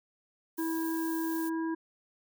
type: noise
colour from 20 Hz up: violet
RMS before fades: -42 dBFS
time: 0.57-1.5 s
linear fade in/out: 20 ms
type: harmonic tone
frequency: 325.7 Hz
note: E4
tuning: 21 cents flat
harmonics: 1 / 3 / 5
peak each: -30 / -40 / -44 dBFS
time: 0.58-1.75 s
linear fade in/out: 10 ms
effects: none